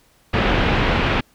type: low-pass noise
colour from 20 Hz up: pink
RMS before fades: -18 dBFS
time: 0.33-1.21 s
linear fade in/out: 10 ms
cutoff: 3200 Hz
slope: 24 dB/octave
effects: pink hiss -57 dBFS RMS until 1.34 s